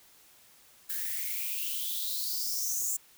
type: noise with high-pass filter sweep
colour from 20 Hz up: violet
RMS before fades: -33 dBFS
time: 0.89-2.97 s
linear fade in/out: 10 ms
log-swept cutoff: 1600 to 7400 Hz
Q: 7.4
effects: white hiss -59 dBFS RMS until 3.17 s